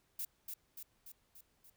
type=noise with echo; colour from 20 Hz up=violet; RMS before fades=-40 dBFS; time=0.19-0.25 s; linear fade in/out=5 ms; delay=290 ms; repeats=5; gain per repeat=-4 dB; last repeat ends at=1.7 s; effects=pink hiss -75 dBFS RMS until 1.76 s